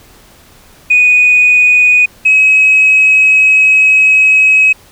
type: tone pair in turn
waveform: sine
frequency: 2479 / 2552 Hz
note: D#7 / D#7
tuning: -7 / +43 cents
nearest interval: minor second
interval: 50 cents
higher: second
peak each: -3 dBFS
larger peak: neither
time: 0.9-2.06 / 2.25-4.73 s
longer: second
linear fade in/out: 10 ms
effects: tanh soft clip ceiling 0 dBFS + pink hiss -42 dBFS RMS until 4.91 s